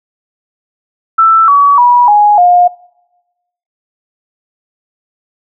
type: tone with pitch steps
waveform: sine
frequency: 1327 / 1135.4 / 971.4 / 831.1 / 711.1 Hz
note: E6 / C#6 / B5 / G#5 / F5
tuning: +11 / +41 / -29 / +1 / +31 cents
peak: -3 dBFS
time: 1.18-2.68 s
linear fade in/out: 10 ms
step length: 300 ms
effects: noise-tail reverb RT60 1.0 s tail -23 dB re dry